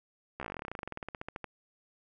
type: slowing click train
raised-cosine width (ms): 0.5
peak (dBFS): -23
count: 28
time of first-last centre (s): 0.4-1.443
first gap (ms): 14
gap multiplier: 1.07
effects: none